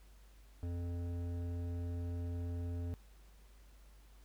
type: tone with hard clipping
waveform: sine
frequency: 86.7 Hz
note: F2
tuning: 12 cents flat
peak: -39 dBFS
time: 0.63-2.94 s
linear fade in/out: 0 ms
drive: 12 dB
effects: added 50 Hz sine -57 dBFS peak until 4.24 s + pink hiss -68 dBFS RMS until 4.24 s